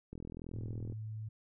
click train, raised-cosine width 3 ms, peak -32 dBFS, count 34, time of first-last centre 0.13-0.923 s, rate 41.6 Hz
sine tone, 108.9 Hz, A2, 17 cents flat, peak -39 dBFS, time 0.53-1.29 s, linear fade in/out 10 ms
effects none

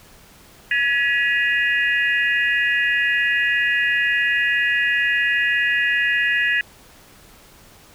sine tone cluster, 1682 / 1937 / 2500 / 2814 Hz, G#6 / B6 / D#7 / F7, +22 / -34 / +8 / +12 cents, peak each -20 / -20 / -25 / -28 dBFS, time 0.71-6.61 s, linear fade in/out 2 ms, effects pink hiss -48 dBFS RMS until 7.94 s

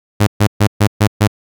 sawtooth tone bursts, 103.83 Hz, G#2, in tune, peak -4 dBFS, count 6, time 0.2-1.276 s, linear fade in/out 10 ms, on 71 ms, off 130 ms, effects none

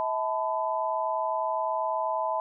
sine tone cluster, 645 / 876 / 1004 Hz, E5 / A5 / B5, -38 / -8 / +28 cents, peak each -30 dBFS, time 0-2.4 s, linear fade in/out 0 ms, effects none

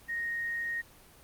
sine tone with quantisation, 1864.7 Hz, A#6, in tune, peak -31 dBFS, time 0.08-0.82 s, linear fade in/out 20 ms, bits 10, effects pink hiss -56 dBFS RMS until 1.23 s + Opus 24 kbps

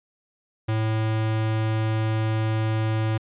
square tone, 110 Hz, A2, in tune, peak -22 dBFS, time 0.68-3.18 s, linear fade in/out 10 ms, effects resampled to 8000 Hz

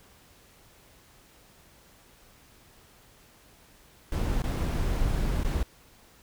brown noise with dropouts, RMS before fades -27 dBFS, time 4.12-5.63 s, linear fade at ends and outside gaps 2 ms, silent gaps 4.421-4.439 / 5.435-5.446 s, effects pink hiss -57 dBFS RMS until 6.22 s

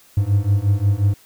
triangle beating tone pair, 98 / 103.6 Hz, G2 / G#2, 0 / -4 cents, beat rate 5.6 Hz, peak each -16 / -15 dBFS, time 0.17-1.14 s, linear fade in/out 5 ms, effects white hiss -51 dBFS RMS until 1.25 s

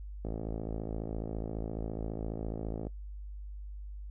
click train, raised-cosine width 2 ms, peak -24 dBFS, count 144, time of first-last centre 0.25-2.869 s, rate 54.6 Hz, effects noise-tail reverb RT60 0.1 s tail -20 dB re dry + added 50 Hz sine -40 dBFS peak until 4.1 s

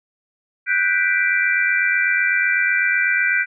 sine chord, G major seventh, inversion third, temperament equal, 1480 / 1568 / 1975.5 / 2349 Hz, F#6 / G6 / B6 / D7, 0 / 0 / 0 / 0 cents, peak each -21 dBFS, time 0.66-3.46 s, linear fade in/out 50 ms, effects none

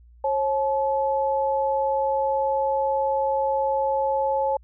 sine tone pair together, 542 / 860.4 Hz, C#5 / A5, -39 / -39 cents, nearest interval minor sixth, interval 800 cents, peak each -23 / -23 dBFS, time 0.24-4.57 s, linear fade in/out 5 ms, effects added 59 Hz sine -48 dBFS peak until 4.63 s

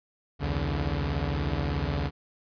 sawtooth tone cluster, 65.1 / 81.7 / 143.7 Hz, C2 / E2 / D3, -8 / -15 / -37 cents, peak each -27 dBFS, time 0.39-2.11 s, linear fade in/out 50 ms, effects resampled to 11025 Hz

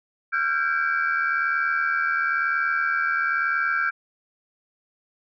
sine tone cluster, 1372 / 1520 / 1601 / 2305 Hz, F6 / F#6 / G6 / D7, -31 / +46 / +36 / -33 cents, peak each -24 / -27 / -24 / -32 dBFS, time 0.32-3.91 s, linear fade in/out 20 ms, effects tanh soft clip ceiling -12 dBFS

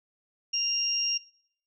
sine tone pair together, 2794 / 5588 Hz, F7 / F8, 0 / 0 cents, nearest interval octave, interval 1200 cents, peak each -32 / -26 dBFS, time 0.53-1.18 s, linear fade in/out 10 ms, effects noise-tail reverb RT60 0.7 s tail -23 dB re dry

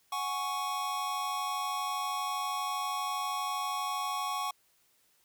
square chord, F# suspended second, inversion none, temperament just, 740 / 832.5 / 1110 Hz, F#5 / G#5 / C#6, 0 / +4 / +2 cents, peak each -40 / -39 / -34 dBFS, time 0.12-4.51 s, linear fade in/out 5 ms, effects white hiss -69 dBFS RMS until 5.24 s

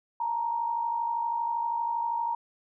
sine tone pair together, 884 / 936.6 Hz, A5 / A#5, +8 / +8 cents, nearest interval minor second, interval 100 cents, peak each -35 / -27 dBFS, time 0.2-2.35 s, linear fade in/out 5 ms, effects none

